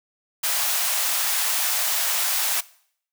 white high-pass noise, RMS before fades -23 dBFS, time 0.43-2.61 s, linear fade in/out 10 ms, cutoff 590 Hz, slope 48 dB/octave, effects noise-tail reverb RT60 0.6 s tail -20 dB re dry

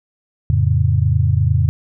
sine chord, F augmented, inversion none, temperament equal, 87.31 / 110 / 138.59 Hz, F2 / A2 / C#3, 0 / 0 / 0 cents, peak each -16 / -16 / -17 dBFS, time 0.5-1.69 s, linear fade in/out 0 ms, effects none

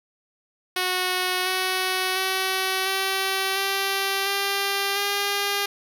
5% pulse tone with pitch steps, 367 / 372.8 / 378.6 / 384.6 / 390.6 / 396.8 / 403 Hz, F#4 / F#4 / F#4 / G4 / G4 / G4 / G4, -14 / +13 / +40 / -33 / -6 / +21 / +48 cents, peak -11 dBFS, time 0.76-5.66 s, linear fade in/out 5 ms, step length 700 ms, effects none

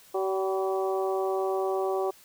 harmonic tone with a mistuned harmonic, 191 Hz, G3, 45 cents flat, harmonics 2 / 3 / 4 / 5 / 6, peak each -27 / -33 / -32 / -40 / -38 dBFS, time 0.14-2.11 s, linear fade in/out 10 ms, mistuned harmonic 5, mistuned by +51 cents, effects white hiss -55 dBFS RMS until 2.24 s

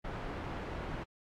pink low-pass noise, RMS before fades -40 dBFS, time 0.04-1.04 s, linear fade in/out 10 ms, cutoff 1700 Hz, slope 12 dB/octave, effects AAC 64 kbps

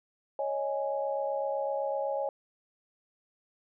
sine chord, C# suspended second, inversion none, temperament equal, 554.4 / 622.3 / 830.6 Hz, C#5 / D#5 / G#5, 0 / 0 / 0 cents, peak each -31 / -35 / -35 dBFS, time 0.39-2.29 s, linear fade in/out 2 ms, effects none

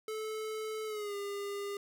square tone with pitch glide, 435 to 403.5 Hz, A4 to G#4, -20 to -50 cents, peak -37 dBFS, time 0.08-1.77 s, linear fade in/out 2 ms, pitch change -130 cents, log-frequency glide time 0.86-1.15 s, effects none

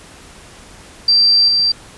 sine tone with level steps, 4699 Hz, D8, in tune, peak -8 / -11 dBFS, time 1.08-1.72 s, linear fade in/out 5 ms, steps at 1.48 s, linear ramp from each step 5 ms, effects pink hiss -40 dBFS RMS until 1.97 s + resampled to 24000 Hz

